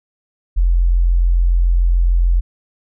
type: tone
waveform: sine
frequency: 43.45 Hz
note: F1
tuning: 8 cents flat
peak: -10 dBFS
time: 0.56-2.41 s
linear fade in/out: 20 ms
effects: none